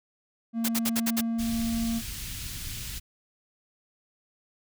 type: tone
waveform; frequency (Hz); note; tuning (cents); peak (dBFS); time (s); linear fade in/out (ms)
triangle; 229.2; A#3; -29; -24; 0.53-2.02; 50
type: noise bursts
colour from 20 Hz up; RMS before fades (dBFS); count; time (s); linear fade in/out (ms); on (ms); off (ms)
white; -28; 6; 0.64-1.212; 10; 47; 58
type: band-stop noise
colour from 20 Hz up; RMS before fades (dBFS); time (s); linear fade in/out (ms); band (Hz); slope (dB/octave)
pink; -36; 1.38-3; 20; 140 to 2800; 12
effects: none